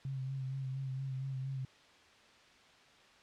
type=tone with vibrato; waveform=sine; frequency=133.3 Hz; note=C3; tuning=33 cents sharp; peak=-36 dBFS; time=0.05-1.65 s; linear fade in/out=2 ms; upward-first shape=sine; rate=4.3 Hz; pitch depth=34 cents each way; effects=white hiss -61 dBFS RMS until 3.22 s + low-pass 4000 Hz 12 dB/octave